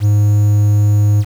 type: tone with quantisation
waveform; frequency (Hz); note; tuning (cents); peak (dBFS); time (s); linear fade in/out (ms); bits
triangle; 103.83; G#2; 0; -6; 0-1.25; 50; 6
effects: none